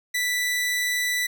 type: tone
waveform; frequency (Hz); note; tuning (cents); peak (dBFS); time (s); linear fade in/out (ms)
sawtooth; 1975.5; B6; 0; -19; 0.14-1.27; 10
effects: none